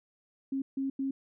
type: tone bursts at uneven times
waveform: sine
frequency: 270.4 Hz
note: C#4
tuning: 43 cents flat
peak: -29 dBFS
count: 3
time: 0.52-0.62 / 0.77-0.9 / 0.99-1.11 s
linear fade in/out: 5 ms
effects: none